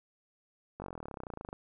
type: slowing click train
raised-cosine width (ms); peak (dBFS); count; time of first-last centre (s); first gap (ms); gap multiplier
1; -27; 26; 0.8-1.529; 20; 1.03
effects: none